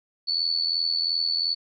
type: tone with amplitude modulation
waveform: sine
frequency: 4453 Hz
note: C#8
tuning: 7 cents sharp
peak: -19 dBFS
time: 0.27-1.55 s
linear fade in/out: 20 ms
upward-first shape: sine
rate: 82.8 Hz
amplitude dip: 70%
effects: none